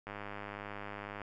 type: click train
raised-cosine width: 0.5 ms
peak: -27 dBFS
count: 118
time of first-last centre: 0.07-1.217 s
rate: 102 Hz
effects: none